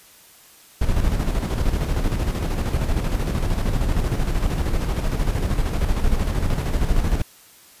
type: noise with tremolo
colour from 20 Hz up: brown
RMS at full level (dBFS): -19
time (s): 0.81-7.22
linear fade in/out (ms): 5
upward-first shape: square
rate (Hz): 13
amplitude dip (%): 45
effects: white hiss -49 dBFS RMS until 7.8 s + resampled to 32000 Hz